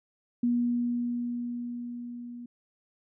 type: tone with level ramp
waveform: sine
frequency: 240.7 Hz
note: B3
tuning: 44 cents flat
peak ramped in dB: -22 to -39 dBFS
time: 0.43-2.46 s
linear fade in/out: 5 ms
effects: none